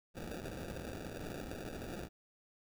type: noise with sample-and-hold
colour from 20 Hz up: white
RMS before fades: -44 dBFS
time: 0.14-2.09 s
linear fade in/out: 50 ms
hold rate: 1050 Hz
effects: none